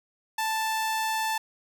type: tone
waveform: sawtooth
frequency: 881 Hz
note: A5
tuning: 2 cents sharp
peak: -22 dBFS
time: 0.38-1.38 s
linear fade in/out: 5 ms
effects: 10-bit